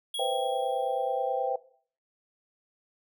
square tone with exponential decay, 3318 Hz, G#7, 2 cents flat, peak -31 dBFS, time 0.14-1.48 s, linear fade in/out 5 ms, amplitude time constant 290 ms
sine chord, C major seventh, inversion third, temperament equal, 493.9 / 523.3 / 659.3 / 784 Hz, B4 / C5 / E5 / G5, 0 / 0 / 0 / 0 cents, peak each -33 / -31 / -33 / -30 dBFS, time 0.19-1.56 s, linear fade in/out 5 ms
effects noise-tail reverb RT60 0.5 s tail -19 dB re dry

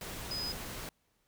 sine tone in noise, 5010 Hz, D#8, 11 cents sharp, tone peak -35 dBFS, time 0.31-0.52 s, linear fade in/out 2 ms, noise pink, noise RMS -42 dBFS, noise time 0.01-0.89 s, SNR +4 dB, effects pink hiss -75 dBFS RMS until 1.27 s

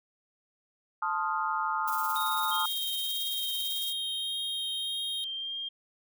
sine chord, F dominant seventh, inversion first, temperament equal, 880 / 1046.5 / 1244.5 / 1396.9 Hz, A5 / C6 / Eb6 / F6, 0 / 0 / 0 / 0 cents, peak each -32 / -36 / -31 / -35 dBFS, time 1.02-2.66 s, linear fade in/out 5 ms
violet noise with tremolo, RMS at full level -36 dBFS, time 1.87-3.93 s, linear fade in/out 10 ms, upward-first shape sine, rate 18 Hz, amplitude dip 50%
square tone, 3729 Hz, A#7, in tune, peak -35 dBFS, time 2.16-5.24 s, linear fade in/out 0 ms
sine tone with vibrato, 3188 Hz, G7, 28 cents sharp, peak -33 dBFS, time 2.51-5.69 s, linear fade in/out 10 ms, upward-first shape sine, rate 1.7 Hz, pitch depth 12 cents each way
effects none

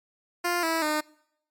10% pulse tone with pitch steps, 349.9 / 326.5 / 304.6 Hz, F4 / E4 / D#4, +3 / -17 / -37 cents, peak -16 dBFS, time 0.44-1.01 s, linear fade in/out 10 ms, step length 190 ms, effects noise-tail reverb RT60 0.7 s tail -23 dB re dry + MP3 96 kbps

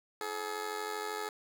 15% pulse tone with amplitude modulation, 425.8 Hz, G#4, 43 cents sharp, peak -26 dBFS, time 0.21-1.29 s, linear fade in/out 2 ms, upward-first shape sine, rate 92.8 Hz, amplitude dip 70%, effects none

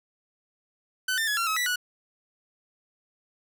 sawtooth tone with pitch steps, 1513 / 1794 / 1689 / 1367 / 1283 / 1961 / 1470 Hz, F#6 / A6 / G#6 / F6 / E6 / B6 / F#6, +38 / +33 / +29 / -37 / -47 / -13 / -12 cents, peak -21 dBFS, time 1.08-1.759 s, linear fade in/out 5 ms, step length 97 ms, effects none

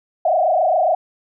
sine tone with frequency modulation, 686 Hz, F5, 31 cents flat, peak -13 dBFS, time 0.25-0.95 s, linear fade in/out 5 ms, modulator 27.3 Hz, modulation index 2.6, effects none

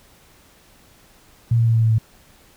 sine tone with pitch steps, 116.54 / 115.4 / 114.27 / 113.16 / 112.05 / 110.96 Hz, A#2 / A#2 / A#2 / A2 / A2 / A2, 0 / -17 / -34 / +49 / +32 / +15 cents, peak -13 dBFS, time 1.51-1.984 s, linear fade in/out 5 ms, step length 79 ms, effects pink hiss -52 dBFS RMS until 2.56 s

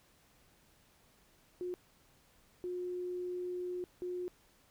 sine tone bursts at uneven times, 359.2 Hz, F4, 49 cents sharp, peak -36 dBFS, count 3, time 1.61-1.74 / 2.64-3.84 / 4.02-4.28 s, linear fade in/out 0 ms, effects pink hiss -67 dBFS RMS until 4.7 s

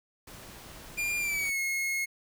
pink noise, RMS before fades -47 dBFS, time 0.27-1.5 s, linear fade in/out 5 ms
45% pulse tone with pitch glide, 2401 to 2164 Hz, D7 to C#7, +38 to -42 cents, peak -28 dBFS, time 0.97-2.06 s, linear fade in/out 20 ms, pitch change -180 cents, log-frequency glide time 1.19-1.59 s
effects none

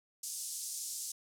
pink band-pass noise, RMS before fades -41 dBFS, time 0.23-1.12 s, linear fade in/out 5 ms, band 5700 to 11000 Hz, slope 24 dB/octave, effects none

